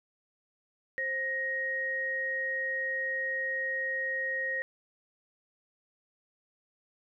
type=tone pair together; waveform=sine; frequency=526.4 / 1876 Hz; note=C5 / A#6; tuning=+10 / +11 cents; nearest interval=octave + minor seventh; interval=2201 cents; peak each=-38 / -30 dBFS; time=0.98-4.62 s; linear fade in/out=0 ms; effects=none